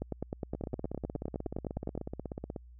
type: two click trains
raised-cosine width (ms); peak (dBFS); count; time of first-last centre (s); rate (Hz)
2; -21 / -24; 20 / 34; 0.02-1.977 / 0.55-2.562; 9.71 / 16.4
effects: added 60 Hz sine -50 dBFS peak until 2.79 s